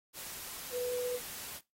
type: tone in noise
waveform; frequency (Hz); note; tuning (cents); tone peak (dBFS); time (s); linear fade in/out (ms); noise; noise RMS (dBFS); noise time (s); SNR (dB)
sine; 493.9; B4; 0; -32; 0.71-1.2; 50; white; -44; 0.13-1.61; +9
effects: noise-tail reverb RT60 0.2 s tail -19 dB re dry + AAC 48 kbps